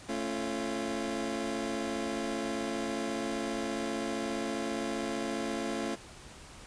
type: chord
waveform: 25% pulse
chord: A augmented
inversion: none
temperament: just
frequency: 220 / 275 / 343.8 Hz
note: A3 / C#4 / E#4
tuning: 0 / -14 / -27 cents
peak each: -33 dBFS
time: 0.08-5.96 s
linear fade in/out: 20 ms
effects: pink hiss -50 dBFS RMS until 6.66 s + resampled to 22050 Hz